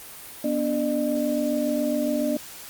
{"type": "tone cluster", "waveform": "sine", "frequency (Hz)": [243.5, 290.7, 604], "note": ["B3", "D4", "D5"], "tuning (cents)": [-24, -18, 48], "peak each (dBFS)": -26, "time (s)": [0.44, 2.37], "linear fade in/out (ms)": 5, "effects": ["white hiss -41 dBFS RMS until 2.69 s", "Opus 32 kbps"]}